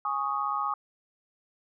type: chord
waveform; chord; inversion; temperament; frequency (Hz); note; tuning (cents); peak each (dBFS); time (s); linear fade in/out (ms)
sine; Ab suspended fourth; none; equal; 830.6 / 1108.7 / 1244.5; Ab5 / Db6 / Eb6; 0 / 0 / 0; -33 / -31 / -30; 0.05-0.74; 2
effects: none